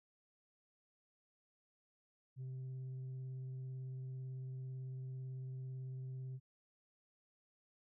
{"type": "tone with vibrato", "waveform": "sine", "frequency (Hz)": 130, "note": "C3", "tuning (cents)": -11, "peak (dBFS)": -40, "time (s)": [2.36, 6.4], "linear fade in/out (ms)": 50, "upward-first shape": "square", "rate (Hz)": 18, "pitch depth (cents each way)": 9, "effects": ["tanh soft clip ceiling -42 dBFS"]}